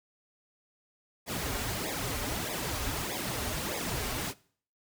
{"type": "noise with flanger", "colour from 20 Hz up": "pink", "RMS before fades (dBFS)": -34, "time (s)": [1.26, 4.34], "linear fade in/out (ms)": 50, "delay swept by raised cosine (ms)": [0.68, 6.18], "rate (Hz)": 1.6, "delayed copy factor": -1, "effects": ["noise-tail reverb RT60 0.5 s tail -21 dB re dry"]}